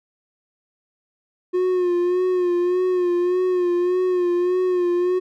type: tone with vibrato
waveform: triangle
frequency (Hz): 359.3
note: F4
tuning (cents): +49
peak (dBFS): -15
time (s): 1.53-5.2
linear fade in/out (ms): 20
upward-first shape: sine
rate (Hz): 1.7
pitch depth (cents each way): 44
effects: none